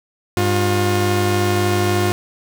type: tone pair together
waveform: sawtooth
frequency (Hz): 100 / 356.4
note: G2 / F4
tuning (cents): +35 / +35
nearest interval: octave + minor seventh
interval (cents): 2200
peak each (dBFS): -14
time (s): 0.37-2.12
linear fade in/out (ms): 0
effects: none